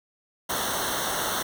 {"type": "noise with comb filter", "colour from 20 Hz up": "pink", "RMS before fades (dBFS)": -28, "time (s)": [0.49, 1.43], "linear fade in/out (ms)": 10, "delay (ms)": 0.41, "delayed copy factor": -0.9, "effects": []}